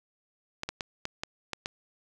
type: clicks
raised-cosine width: 0.2 ms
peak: -15 dBFS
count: 7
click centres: 0.634 / 0.69 / 0.808 / 1.054 / 1.235 / 1.533 / 1.659 s
effects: none